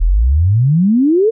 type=exponential sweep; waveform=sine; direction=up; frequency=37.81 to 466.2 Hz; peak=-8 dBFS; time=0-1.31 s; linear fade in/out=20 ms; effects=none